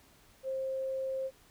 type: tone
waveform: sine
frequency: 530 Hz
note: C5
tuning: 22 cents sharp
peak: -32 dBFS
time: 0.43-1.31 s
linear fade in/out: 50 ms
effects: pink hiss -62 dBFS RMS until 1.5 s